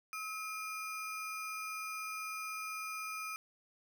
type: ring-modulated tone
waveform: square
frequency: 1851 Hz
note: A#6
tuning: 13 cents flat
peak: -37 dBFS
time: 0.13-3.36 s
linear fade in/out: 0 ms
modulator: 565 Hz
effects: none